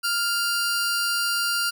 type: tone pair together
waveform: sawtooth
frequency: 1399 / 4706 Hz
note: F6 / D8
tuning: +3 / +3 cents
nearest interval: octave + major sixth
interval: 2100 cents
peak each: -20 / -24 dBFS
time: 0.03-1.71 s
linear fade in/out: 20 ms
effects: none